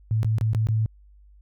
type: tone with dropouts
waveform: sine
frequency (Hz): 110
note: A2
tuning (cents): 0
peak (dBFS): -19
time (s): 0.11-0.86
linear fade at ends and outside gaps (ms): 0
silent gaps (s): 0.231-0.246 / 0.384-0.411 / 0.533-0.548 / 0.67-0.687
effects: added 50 Hz sine -49 dBFS peak until 1.41 s